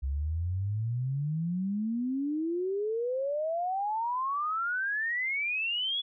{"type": "exponential sweep", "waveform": "sine", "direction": "up", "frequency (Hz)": [65.41, 3432], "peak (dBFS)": -28, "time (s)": [0.02, 6.02], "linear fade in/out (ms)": 20, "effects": []}